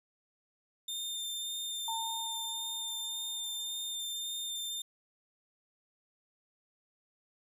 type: tone with vibrato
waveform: sawtooth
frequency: 3609 Hz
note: A7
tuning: 43 cents sharp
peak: -33 dBFS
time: 0.88-4.82 s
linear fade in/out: 5 ms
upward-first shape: sine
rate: 1.8 Hz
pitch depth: 11 cents each way
type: tone with exponential decay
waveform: sine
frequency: 900 Hz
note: A5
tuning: 39 cents sharp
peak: -34 dBFS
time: 1.88-4.05 s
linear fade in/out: 2 ms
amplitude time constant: 470 ms
effects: none